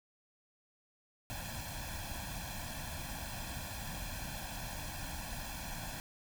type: noise with comb filter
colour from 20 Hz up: pink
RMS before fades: -42 dBFS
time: 1.3-6 s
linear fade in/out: 0 ms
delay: 1.2 ms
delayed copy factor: +0.85
effects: none